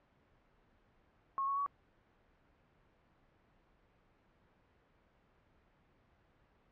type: tone with pitch steps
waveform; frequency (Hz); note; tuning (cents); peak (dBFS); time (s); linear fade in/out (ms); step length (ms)
sine; 1089 / 1108 / 1127.4; C#6 / C#6 / C#6; -31 / -1 / +29; -32; 1.38-1.662; 0; 94
effects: pink hiss -70 dBFS RMS until 6.71 s + low-pass 2000 Hz 12 dB/octave